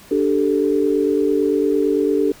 sine chord, D suspended fourth, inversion none, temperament just, 293.7 / 391.6 / 440.5 Hz, D4 / G4 / A4, 0 / -2 / +2 cents, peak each -19 dBFS, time 0.11-2.32 s, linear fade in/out 5 ms, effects pink hiss -44 dBFS RMS until 2.4 s

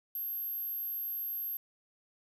sine tone, 12544 Hz, G9, in tune, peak -34 dBFS, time 0.15-1.57 s, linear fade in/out 2 ms, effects 10-bit

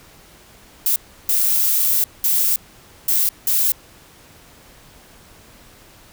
violet noise bursts at uneven times, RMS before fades -17 dBFS, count 5, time 0.86-0.96 / 1.29-2.04 / 2.24-2.56 / 3.08-3.29 / 3.47-3.72 s, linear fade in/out 2 ms, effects pink hiss -47 dBFS RMS until 6.12 s

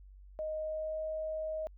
sine tone with pitch glide, 622.3 to 628.1 Hz, D#5 to D#5, 0 to +16 cents, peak -34 dBFS, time 0.39-1.67 s, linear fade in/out 0 ms, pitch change +16 cents, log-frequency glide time 0.56-1.03 s, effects added 48 Hz sine -51 dBFS peak until 1.77 s

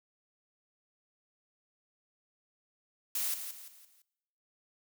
blue noise with echo, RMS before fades -33 dBFS, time 3.15-3.34 s, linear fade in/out 2 ms, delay 170 ms, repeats 4, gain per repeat -8 dB, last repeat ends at 4.02 s, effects noise-tail reverb RT60 1.0 s tail -23 dB re dry

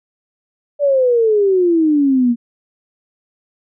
sine exponential sweep, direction down, 587.3 to 232.4 Hz, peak -10 dBFS, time 0.79-2.36 s, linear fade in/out 50 ms, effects none

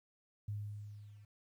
sine tone with level ramp, 103.83 Hz, G#2, in tune, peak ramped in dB -36 to -55 dBFS, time 0.48-1.25 s, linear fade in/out 5 ms, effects 12-bit

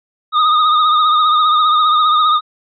square tone with vibrato, 1237 Hz, D#6, 10 cents flat, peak -10 dBFS, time 0.32-2.41 s, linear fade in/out 50 ms, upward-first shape sine, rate 15 Hz, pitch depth 48 cents each way, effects resampled to 11025 Hz

